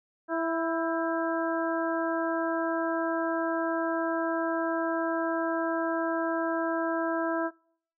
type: harmonic tone with a mistuned harmonic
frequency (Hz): 330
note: E4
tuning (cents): +2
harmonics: 1 / 2 / 3 / 4 / 5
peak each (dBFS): -30 / -30 / -35 / -36 / -36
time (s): 0.28-7.51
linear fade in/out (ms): 50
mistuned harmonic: 5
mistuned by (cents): -50
effects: noise-tail reverb RT60 0.6 s tail -26 dB re dry